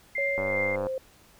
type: tone with tremolo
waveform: sine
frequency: 2097 Hz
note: C7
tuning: 3 cents sharp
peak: -25 dBFS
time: 0.15-0.76 s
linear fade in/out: 5 ms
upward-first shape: triangle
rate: 2.7 Hz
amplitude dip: 55%
type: tone with pitch glide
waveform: sine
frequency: 554.4 to 524.8 Hz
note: C#5 to C5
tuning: 0 to +5 cents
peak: -28 dBFS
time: 0.18-0.98 s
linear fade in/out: 2 ms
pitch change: -95 cents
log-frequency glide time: 0.44-0.58 s
type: click train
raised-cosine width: 1 ms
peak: -20 dBFS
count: 49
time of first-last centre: 0.38-0.869 s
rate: 98.2 Hz
effects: pink hiss -57 dBFS RMS until 1.39 s